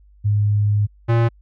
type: tone pair in turn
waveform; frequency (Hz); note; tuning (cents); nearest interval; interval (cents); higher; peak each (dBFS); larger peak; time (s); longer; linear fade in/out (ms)
sine / square; 103.83 / 116.3; G#2 / A#2; 0 / -4; major second; 196; second; -14; neither; 0.24-0.87 / 1.08-1.29; first; 20
effects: added 50 Hz sine -47 dBFS peak until 1.41 s + low-pass 2000 Hz 12 dB/octave